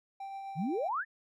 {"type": "tone with tremolo", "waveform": "triangle", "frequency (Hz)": 783, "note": "G5", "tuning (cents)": -2, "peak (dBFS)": -36, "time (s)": [0.2, 0.89], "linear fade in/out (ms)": 5, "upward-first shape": "triangle", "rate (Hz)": 7.8, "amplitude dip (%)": 30}
{"type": "exponential sweep", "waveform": "sine", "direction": "up", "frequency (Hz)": [137.3, 1864.7], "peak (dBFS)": -30, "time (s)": [0.55, 1.05], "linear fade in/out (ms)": 50}
{"effects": []}